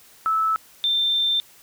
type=tone pair in turn; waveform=sine; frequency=1308 / 3576 Hz; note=E6 / A7; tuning=-14 / +27 cents; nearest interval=octave + perfect fourth; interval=1741 cents; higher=second; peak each=-18 dBFS; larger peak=neither; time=0.26-0.56 / 0.84-1.4 s; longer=second; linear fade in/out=0 ms; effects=white hiss -51 dBFS RMS until 1.62 s